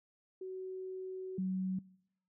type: tone pair in turn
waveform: sine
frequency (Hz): 374.8 / 187.4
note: F#4 / F#3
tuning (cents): +22 / +22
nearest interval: octave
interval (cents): 1200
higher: first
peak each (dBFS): -40 / -32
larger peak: second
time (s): 0.41-1.38 / 1.38-1.79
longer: first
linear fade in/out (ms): 5
effects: noise-tail reverb RT60 0.8 s tail -24 dB re dry